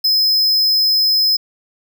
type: tone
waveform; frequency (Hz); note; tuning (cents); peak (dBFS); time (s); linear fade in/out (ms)
square; 5100; D#8; +42; -12; 0.04-1.37; 10
effects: none